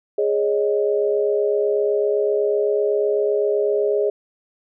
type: chord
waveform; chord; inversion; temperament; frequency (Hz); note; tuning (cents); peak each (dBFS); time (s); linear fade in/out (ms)
sine; Ab suspended fourth; none; equal; 415.3 / 554.4 / 622.3; Ab4 / Db5 / Eb5; 0 / 0 / 0; -18 / -24 / -24; 0.18-4.1; 5
effects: none